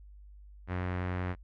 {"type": "tone with low-pass filter", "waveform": "sawtooth", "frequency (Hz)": 90.6, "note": "F#2", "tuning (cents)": -36, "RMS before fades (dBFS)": -34, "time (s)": [0.67, 1.36], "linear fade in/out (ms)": 50, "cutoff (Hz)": 1900, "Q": 1.7, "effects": ["noise-tail reverb RT60 0.1 s tail -26 dB re dry", "added 50 Hz sine -49 dBFS peak until 1.43 s"]}